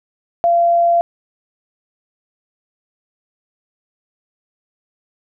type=tone; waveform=sine; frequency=686 Hz; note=F5; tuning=31 cents flat; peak=-10 dBFS; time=0.44-1.01 s; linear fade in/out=0 ms; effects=none